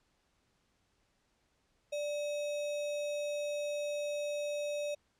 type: tone with sample-and-hold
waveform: sine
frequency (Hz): 587.3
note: D5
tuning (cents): 0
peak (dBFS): -33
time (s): 1.92-4.95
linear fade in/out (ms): 10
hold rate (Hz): 3150
effects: pink hiss -75 dBFS RMS until 5.19 s + low-pass 8000 Hz 12 dB/octave